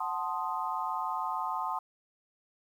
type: chord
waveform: sine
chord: F# diminished seventh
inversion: none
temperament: equal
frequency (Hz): 740 / 880 / 1046.5 / 1244.5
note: F#5 / A5 / C6 / Eb6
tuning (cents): 0 / 0 / 0 / 0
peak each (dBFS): -38 / -35 / -35 / -37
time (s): 0-1.79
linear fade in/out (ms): 5
effects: 10-bit